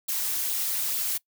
blue noise with flanger, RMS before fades -28 dBFS, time 0.08-1.18 s, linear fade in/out 10 ms, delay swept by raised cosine 0.24 to 5.24 ms, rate 2.3 Hz, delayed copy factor +0.55, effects noise-tail reverb RT60 0.1 s tail -22 dB re dry

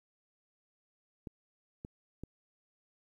clicks, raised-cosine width 3 ms, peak -29 dBFS, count 3, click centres 1.272 / 1.849 / 2.236 s, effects 11-bit

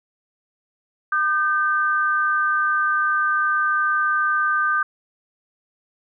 sine tone pair together, 1211 / 1551.4 Hz, D#6 / G6, -47 / -18 cents, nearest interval major third, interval 429 cents, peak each -20 dBFS, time 1.12-4.83 s, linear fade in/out 5 ms, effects none

